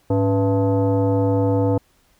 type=tone with frequency modulation; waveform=sine; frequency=104.9 Hz; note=G#2; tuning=18 cents sharp; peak=-15 dBFS; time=0.1-1.78 s; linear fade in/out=5 ms; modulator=387 Hz; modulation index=1.3; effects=pink hiss -60 dBFS RMS until 2.19 s